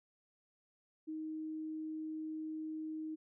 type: tone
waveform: sine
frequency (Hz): 313.4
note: D#4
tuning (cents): +13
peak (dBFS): -39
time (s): 1.07-3.16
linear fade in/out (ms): 20
effects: none